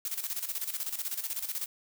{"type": "noise with tremolo", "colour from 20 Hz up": "blue", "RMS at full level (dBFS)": -33, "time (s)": [0.05, 1.66], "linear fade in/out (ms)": 2, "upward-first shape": "square", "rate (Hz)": 16, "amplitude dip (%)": 70, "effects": []}